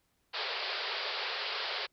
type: band-pass noise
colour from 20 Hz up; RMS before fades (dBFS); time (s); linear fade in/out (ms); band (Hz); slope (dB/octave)
white; -36; 0.33-1.87; 20; 380 to 4900; 96
effects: pink hiss -75 dBFS RMS until 1.92 s